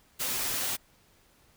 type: noise with comb filter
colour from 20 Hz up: white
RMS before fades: -31 dBFS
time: 0.19-0.77 s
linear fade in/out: 20 ms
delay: 7.8 ms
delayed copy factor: +0.55
effects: pink hiss -63 dBFS RMS until 1.56 s